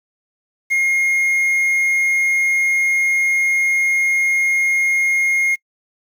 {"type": "tone with quantisation", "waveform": "triangle", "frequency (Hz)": 2140, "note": "C7", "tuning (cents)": 38, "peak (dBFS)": -12, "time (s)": [0.7, 5.56], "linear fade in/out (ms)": 20, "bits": 7, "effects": ["noise-tail reverb RT60 0.1 s tail -26 dB re dry"]}